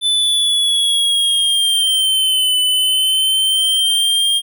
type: linear two-way sweep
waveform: square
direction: down then up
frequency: 3520 to 3000 to 3220 Hz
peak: -13 dBFS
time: 0.01-4.42 s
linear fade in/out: 50 ms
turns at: 2.59 s
effects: none